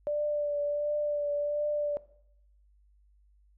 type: tone with vibrato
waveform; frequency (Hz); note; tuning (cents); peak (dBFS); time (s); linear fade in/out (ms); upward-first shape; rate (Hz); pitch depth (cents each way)
sine; 587.3; D5; 0; -27; 0.07-1.97; 0; triangle; 1.4; 23
effects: noise-tail reverb RT60 0.7 s tail -18 dB re dry + added 50 Hz sine -60 dBFS peak until 3.57 s